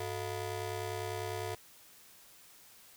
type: ring-modulated tone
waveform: 20% pulse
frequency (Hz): 270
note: C#4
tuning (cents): -45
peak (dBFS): -28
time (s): 0-1.55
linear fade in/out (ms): 5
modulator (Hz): 170
effects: white hiss -58 dBFS RMS until 2.96 s